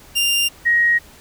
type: tone pair in turn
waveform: sawtooth / sine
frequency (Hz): 2794 / 1885.9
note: F7 / A#6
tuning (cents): 0 / +20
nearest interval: perfect fifth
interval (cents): 680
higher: first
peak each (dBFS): -12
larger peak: neither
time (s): 0.15-0.49 / 0.65-0.99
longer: neither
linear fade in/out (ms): 20
effects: pink hiss -45 dBFS RMS until 1.2 s